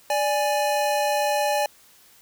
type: tone pair together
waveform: square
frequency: 587.3 / 830.6 Hz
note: D5 / G#5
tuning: 0 / 0 cents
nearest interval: tritone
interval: 600 cents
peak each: -24 dBFS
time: 0.1-1.66 s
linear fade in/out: 2 ms
effects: white hiss -54 dBFS RMS until 2.21 s